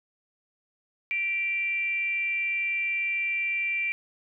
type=tone with frequency modulation; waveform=sine; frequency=2349 Hz; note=D7; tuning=in tune; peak=-25 dBFS; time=1.11-3.92 s; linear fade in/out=0 ms; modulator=407 Hz; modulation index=0.34; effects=none